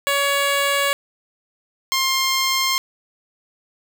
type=tone pair in turn; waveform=10% pulse; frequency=562 / 1060.9 Hz; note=C#5 / C6; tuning=+24 / +24 cents; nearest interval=major seventh; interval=1100 cents; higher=second; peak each=-9 dBFS; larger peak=neither; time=0.07-0.93 / 1.92-2.78 s; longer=neither; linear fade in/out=0 ms; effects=none